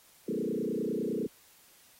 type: tone with frequency modulation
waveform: sine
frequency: 329.6 Hz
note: E4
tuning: in tune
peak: -29 dBFS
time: 0.28-1.27 s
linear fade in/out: 5 ms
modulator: 29.9 Hz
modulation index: 4.6
effects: white hiss -60 dBFS RMS until 1.99 s + AAC 48 kbps